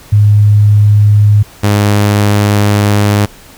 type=tone pair in turn; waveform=sine / sawtooth; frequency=104.1 / 102.96 Hz; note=G#2 / G#2; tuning=+5 / -15 cents; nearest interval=unison; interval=20 cents; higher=first; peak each=-3 dBFS; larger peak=neither; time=0.12-1.43 / 1.63-3.26 s; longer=second; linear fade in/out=10 ms; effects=pink hiss -37 dBFS RMS until 3.57 s